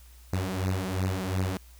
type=beating tone pair; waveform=sawtooth; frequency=92.5 / 95.3 Hz; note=F#2 / G2; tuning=0 / -48 cents; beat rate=2.8 Hz; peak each=-26 dBFS; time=0.33-1.57 s; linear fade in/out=0 ms; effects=added 60 Hz sine -49 dBFS peak until 1.79 s + white hiss -58 dBFS RMS until 1.79 s